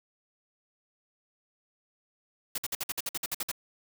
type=noise bursts; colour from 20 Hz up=white; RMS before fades=-32 dBFS; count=12; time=2.55-3.516 s; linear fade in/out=5 ms; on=31 ms; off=54 ms; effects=none